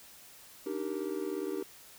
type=chord; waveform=triangle; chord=Eb major seventh; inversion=third; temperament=just; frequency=291.7 / 311.1 / 388.9 / 466.7 Hz; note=D4 / Eb4 / G4 / Bb4; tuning=-12 / 0 / -14 / +2 cents; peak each=-39 / -37 / -34 / -39 dBFS; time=0.66-1.63 s; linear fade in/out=5 ms; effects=white hiss -54 dBFS RMS until 1.98 s